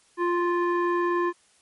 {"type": "tone with low-pass filter", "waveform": "square", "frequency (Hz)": 349.2, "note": "F4", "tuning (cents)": 0, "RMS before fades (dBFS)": -24, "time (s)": [0.17, 1.33], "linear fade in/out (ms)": 50, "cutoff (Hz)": 1400, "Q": 6, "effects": ["white hiss -61 dBFS RMS until 1.61 s", "MP3 48 kbps"]}